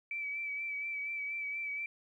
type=tone with vibrato; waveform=sine; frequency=2307 Hz; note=D7; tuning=31 cents flat; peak=-35 dBFS; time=0.11-1.86 s; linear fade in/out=2 ms; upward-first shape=sine; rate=4.2 Hz; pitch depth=30 cents each way; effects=12-bit